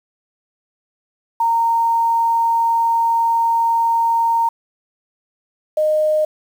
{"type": "tone pair in turn", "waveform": "sine", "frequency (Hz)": [922, 615.4], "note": ["A#5", "D#5"], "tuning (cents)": [-19, -19], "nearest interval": "perfect fifth", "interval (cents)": 700, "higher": "first", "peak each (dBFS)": -13, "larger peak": "neither", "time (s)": [[1.4, 4.49], [5.77, 6.25]], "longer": "first", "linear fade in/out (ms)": 5, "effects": ["7-bit"]}